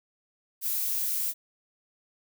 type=noise; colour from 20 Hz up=violet; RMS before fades=-29 dBFS; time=0.61-1.34 s; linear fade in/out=50 ms; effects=none